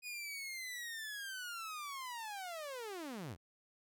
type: linear sweep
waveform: sawtooth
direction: down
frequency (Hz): 2489 to 69.3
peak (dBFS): -39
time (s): 0.02-3.37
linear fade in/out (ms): 50
effects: none